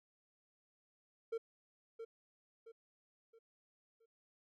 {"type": "tone with echo", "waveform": "triangle", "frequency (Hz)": 454.4, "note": "A#4", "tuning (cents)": -44, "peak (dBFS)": -34, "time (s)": [1.32, 1.38], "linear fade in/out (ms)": 10, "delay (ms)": 670, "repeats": 4, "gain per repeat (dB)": -8, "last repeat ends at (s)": 4.06, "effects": ["MP3 96 kbps"]}